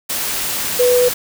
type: tone in noise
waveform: sine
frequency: 493.9 Hz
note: B4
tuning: in tune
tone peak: -10 dBFS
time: 0.79-1.09 s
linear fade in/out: 10 ms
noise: white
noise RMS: -21 dBFS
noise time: 0.09-1.14 s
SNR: +8 dB
effects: none